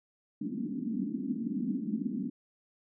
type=band-pass noise; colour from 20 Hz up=pink; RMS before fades=-34 dBFS; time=0.41-2.3 s; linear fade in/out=5 ms; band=200 to 280 Hz; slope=48 dB/octave; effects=none